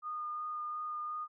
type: tone with vibrato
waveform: sine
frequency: 1222 Hz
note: D#6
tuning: 32 cents flat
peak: -36 dBFS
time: 0.02-1.28 s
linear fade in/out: 50 ms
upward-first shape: sine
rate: 2.8 Hz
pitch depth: 11 cents each way
effects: none